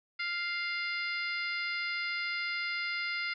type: harmonic tone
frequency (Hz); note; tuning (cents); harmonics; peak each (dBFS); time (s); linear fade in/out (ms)
698.5; F5; 0; 2 / 3 / 4 / 5 / 6 / 7; -38 / -34 / -43 / -48 / -45 / -42; 0.19-3.34; 10
effects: none